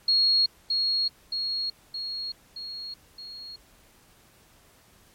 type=tone with echo; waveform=sine; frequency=4300 Hz; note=C8; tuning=47 cents sharp; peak=-18 dBFS; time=0.08-0.46 s; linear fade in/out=5 ms; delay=620 ms; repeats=5; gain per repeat=-4 dB; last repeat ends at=3.56 s; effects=pink hiss -58 dBFS RMS until 5.14 s + MP3 64 kbps